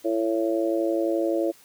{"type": "harmonic tone", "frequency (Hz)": 111.6, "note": "A2", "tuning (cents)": 25, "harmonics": [3, 4, 5, 6], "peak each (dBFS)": [-24, -31, -26, -32], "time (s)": [0.04, 1.52], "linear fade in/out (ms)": 20, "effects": ["white hiss -54 dBFS RMS until 1.64 s", "high-pass 60 Hz 12 dB/octave"]}